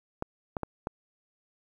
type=clicks; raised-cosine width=1 ms; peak=-17 dBFS; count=4; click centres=0.224 / 0.568 / 0.633 / 0.871 s; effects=9-bit